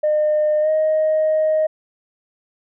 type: tone with pitch glide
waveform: sine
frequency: 607 to 624.1 Hz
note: D#5 to D#5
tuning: -43 to +5 cents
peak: -13 dBFS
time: 0.03-1.67 s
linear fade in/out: 10 ms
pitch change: +48 cents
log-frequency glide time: 0.61-0.69 s
effects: tanh soft clip ceiling -11 dBFS